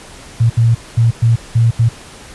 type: tone bursts at uneven times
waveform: sine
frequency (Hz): 115.5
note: A#2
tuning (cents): -16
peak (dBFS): -7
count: 6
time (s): 0.4-0.5 / 0.57-0.75 / 0.97-1.11 / 1.22-1.36 / 1.55-1.71 / 1.79-1.89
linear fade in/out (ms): 10
effects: pink hiss -36 dBFS RMS until 2.34 s + resampled to 24000 Hz